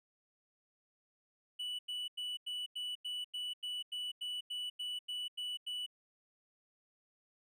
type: tone bursts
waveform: triangle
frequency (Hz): 2960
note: F#7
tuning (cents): 0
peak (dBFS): -36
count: 15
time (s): 1.59-5.864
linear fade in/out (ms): 10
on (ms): 200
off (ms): 91
effects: none